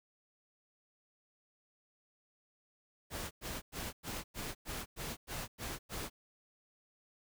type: noise bursts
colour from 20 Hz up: pink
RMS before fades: -41 dBFS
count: 10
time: 3.1-6.1 s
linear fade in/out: 50 ms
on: 210 ms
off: 100 ms
effects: none